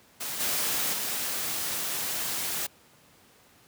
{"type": "noise with level steps", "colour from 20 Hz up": "white", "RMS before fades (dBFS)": [-34, -28, -31], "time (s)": [0.2, 2.67], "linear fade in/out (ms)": 10, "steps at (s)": [0.39, 0.92], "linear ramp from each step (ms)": 20, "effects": ["pink hiss -58 dBFS RMS until 3.67 s", "high-pass 100 Hz 12 dB/octave"]}